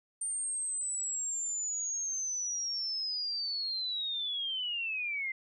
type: linear sweep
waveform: sine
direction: down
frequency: 8880 to 2064 Hz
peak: -32 dBFS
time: 0.21-5.32 s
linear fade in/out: 5 ms
effects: none